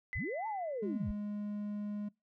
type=tone with exponential decay; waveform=sine; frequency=2018 Hz; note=B6; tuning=37 cents sharp; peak=-36 dBFS; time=0.13-1.1 s; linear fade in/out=0 ms; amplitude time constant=210 ms
type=linear two-way sweep; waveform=sine; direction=up then down; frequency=32.63 to 906 to 32.63 Hz; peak=-35 dBFS; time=0.15-1.12 s; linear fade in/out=10 ms; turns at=0.47 s
type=tone; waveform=triangle; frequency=207.2 Hz; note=G#3; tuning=4 cents flat; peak=-34 dBFS; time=0.82-2.09 s; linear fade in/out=10 ms
effects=noise-tail reverb RT60 0.2 s tail -23 dB re dry

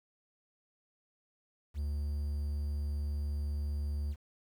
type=tone with quantisation; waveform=triangle; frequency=72.7 Hz; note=D2; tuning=17 cents flat; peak=-30 dBFS; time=1.74-4.16 s; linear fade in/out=50 ms; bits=10; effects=none

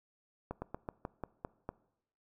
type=slowing click train; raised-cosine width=1 ms; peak=-24 dBFS; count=8; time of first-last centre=0.51-1.69 s; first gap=110 ms; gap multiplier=1.14; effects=noise-tail reverb RT60 0.8 s tail -21 dB re dry

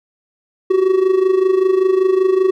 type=tone with amplitude modulation; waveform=triangle; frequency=377 Hz; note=F#4; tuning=32 cents sharp; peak=-6 dBFS; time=0.7-2.51 s; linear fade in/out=10 ms; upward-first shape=sine; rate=25.2 Hz; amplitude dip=70%; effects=none

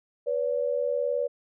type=tone pair together; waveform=sine; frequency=491.3 / 570.8 Hz; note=B4 / D5; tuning=-9 / -49 cents; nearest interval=minor third; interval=260 cents; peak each=-27 dBFS; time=0.26-1.28 s; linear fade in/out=20 ms; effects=none

